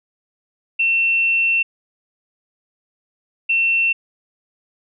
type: tone bursts at uneven times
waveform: sine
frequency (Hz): 2700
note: E7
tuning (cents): +41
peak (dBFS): -14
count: 2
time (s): 0.79-1.63 / 3.49-3.93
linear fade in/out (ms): 10
effects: none